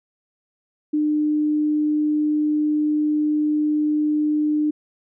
sine tone, 301.5 Hz, D4, 46 cents sharp, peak -17 dBFS, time 0.93-4.71 s, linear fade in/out 10 ms, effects none

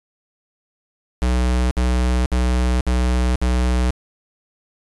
square tone bursts, 61.9 Hz, B1, 5 cents sharp, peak -16 dBFS, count 5, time 1.22-3.906 s, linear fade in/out 0 ms, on 490 ms, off 59 ms, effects resampled to 24000 Hz

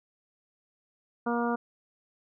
harmonic tone, 237 Hz, A#3, 29 cents sharp, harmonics 1 / 2 / 3 / 4 / 5 / 6, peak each -29 / -32 / -34 / -35 / -36 / -37 dBFS, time 1.26-1.56 s, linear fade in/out 10 ms, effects none

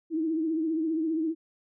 sine tone with vibrato, 320.2 Hz, D#4, 50 cents sharp, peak -25 dBFS, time 0.1-1.35 s, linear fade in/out 50 ms, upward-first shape triangle, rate 15 Hz, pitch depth 81 cents each way, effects none

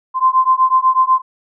sine beating tone pair, 1035 / 1043.1 Hz, C6 / C6, -19 / -6 cents, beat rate 8.1 Hz, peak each -13 / -13 dBFS, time 0.14-1.22 s, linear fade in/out 50 ms, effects none

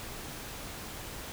pink noise, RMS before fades -42 dBFS, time 0-1.32 s, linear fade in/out 0 ms, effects none

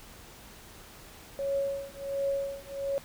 sine tone with tremolo, 554 Hz, C#5, 1 cent flat, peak -25 dBFS, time 1.39-2.98 s, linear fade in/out 0 ms, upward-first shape triangle, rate 1.4 Hz, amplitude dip 100%, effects pink hiss -50 dBFS RMS until 3.04 s

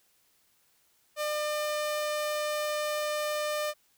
sawtooth tone, 601 Hz, D5, 40 cents sharp, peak -25 dBFS, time 1.16-3.74 s, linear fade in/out 50 ms, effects white hiss -68 dBFS RMS until 3.97 s

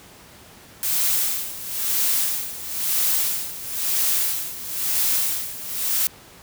blue noise with tremolo, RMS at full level -20 dBFS, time 0.83-6.07 s, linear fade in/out 0 ms, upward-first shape sine, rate 1 Hz, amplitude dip 80%, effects pink hiss -46 dBFS RMS until 6.42 s + high-pass 60 Hz 12 dB/octave

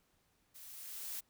blue noise with level ramp, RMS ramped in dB -54 to -41 dBFS, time 0.54-1.21 s, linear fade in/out 20 ms, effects pink hiss -75 dBFS RMS until 1.29 s

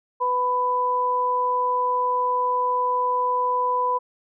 sine tone pair together, 497.5 / 996 Hz, B4 / B5, +13 / +14 cents, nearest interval octave, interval 1201 cents, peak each -27 / -20 dBFS, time 0.2-3.99 s, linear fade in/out 20 ms, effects none

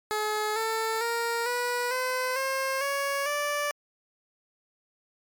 15% pulse tone with pitch steps, 426.1 / 445.7 / 466.3 / 487.8 / 510.2 / 533.8 / 558.4 / 584.1 Hz, G#4 / A4 / A#4 / B4 / C5 / C5 / C#5 / D5, +44 / +22 / +1 / -21 / -44 / +35 / +13 / -10 cents, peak -20 dBFS, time 0.11-3.71 s, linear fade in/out 0 ms, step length 450 ms, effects MP3 96 kbps

